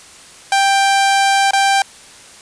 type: tone with dropouts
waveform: sawtooth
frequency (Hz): 787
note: G5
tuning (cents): +7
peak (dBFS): -7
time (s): 0.52-1.82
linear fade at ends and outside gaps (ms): 2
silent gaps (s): 1.509-1.533
effects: white hiss -40 dBFS RMS until 2.41 s + resampled to 22050 Hz